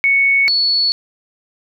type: tone pair in turn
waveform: sine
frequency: 2217 / 4415 Hz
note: C#7 / C#8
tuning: 0 / -8 cents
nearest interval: octave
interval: 1192 cents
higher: second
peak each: -10 / -12 dBFS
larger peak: first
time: 0.04-0.48 / 0.48-0.92 s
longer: neither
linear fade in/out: 0 ms
effects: none